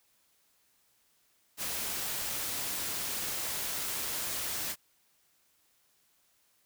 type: noise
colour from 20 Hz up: white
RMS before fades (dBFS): -35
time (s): 1.57-4.76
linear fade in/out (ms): 50
effects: white hiss -70 dBFS RMS until 6.65 s